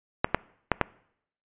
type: clicks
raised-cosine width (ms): 0.5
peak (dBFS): -5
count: 4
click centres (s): 0.245 / 0.346 / 0.717 / 0.813
effects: noise-tail reverb RT60 0.7 s tail -22 dB re dry + resampled to 8000 Hz